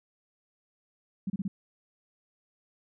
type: tone bursts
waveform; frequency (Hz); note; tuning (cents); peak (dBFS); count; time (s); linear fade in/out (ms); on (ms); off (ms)
sine; 193.6; G3; -21; -28; 4; 1.27-1.48; 5; 30; 30
effects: none